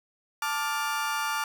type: chord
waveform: 35% pulse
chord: D minor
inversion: second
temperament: just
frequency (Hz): 881 / 1174.7 / 1409.6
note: A5 / D6 / F6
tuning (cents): +2 / 0 / +16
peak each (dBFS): -30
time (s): 0.42-1.44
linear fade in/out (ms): 2
effects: none